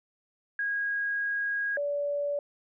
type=tone pair in turn; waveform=sine; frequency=1641 / 576 Hz; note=G#6 / D5; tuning=-21 / -34 cents; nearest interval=octave + tritone; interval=1813 cents; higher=first; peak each=-27 dBFS; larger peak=neither; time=0.59-1.77 / 1.77-2.39 s; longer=first; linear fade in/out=2 ms; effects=none